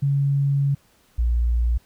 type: tone pair in turn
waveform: sine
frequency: 140 / 58.86 Hz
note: C#3 / A#1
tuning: +18 / +17 cents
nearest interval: octave + minor third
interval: 1501 cents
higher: first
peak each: -17 dBFS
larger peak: neither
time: 0.02-0.75 / 1.18-1.78 s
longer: first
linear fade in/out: 10 ms
effects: pink hiss -59 dBFS RMS until 1.85 s